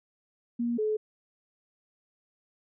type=tone pair in turn; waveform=sine; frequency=237.2 / 429.5 Hz; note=A#3 / A4; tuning=+30 / -42 cents; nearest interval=minor seventh; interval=1028 cents; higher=second; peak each=-26 / -25 dBFS; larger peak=second; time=0.59-0.78 / 0.78-0.97 s; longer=neither; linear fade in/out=10 ms; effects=none